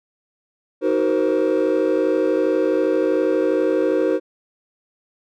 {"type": "chord", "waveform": "triangle", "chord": "C half-diminished seventh", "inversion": "first", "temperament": "just", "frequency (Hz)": [314, 376.7, 470.9, 523.3], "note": ["Eb4", "Gb4", "Bb4", "C5"], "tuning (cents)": [16, 31, 18, 0], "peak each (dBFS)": -19, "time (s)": [0.81, 4.2], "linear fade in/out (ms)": 50, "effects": ["tanh soft clip ceiling -8 dBFS"]}